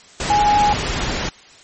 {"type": "tone in noise", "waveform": "sine", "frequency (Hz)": 830.6, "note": "G#5", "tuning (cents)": 0, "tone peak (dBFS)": -12, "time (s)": [0.3, 0.73], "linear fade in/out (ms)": 2, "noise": "pink", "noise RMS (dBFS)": -22, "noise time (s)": [0.2, 1.29], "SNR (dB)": 7, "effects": ["white hiss -45 dBFS RMS until 1.63 s", "MP3 32 kbps"]}